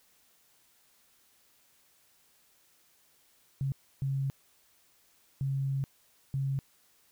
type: tone bursts at uneven times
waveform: sine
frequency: 136.3 Hz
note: C#3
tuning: 29 cents flat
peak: -28 dBFS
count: 4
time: 3.61-3.72 / 4.02-4.3 / 5.41-5.84 / 6.34-6.59 s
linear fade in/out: 0 ms
effects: white hiss -66 dBFS RMS until 7.11 s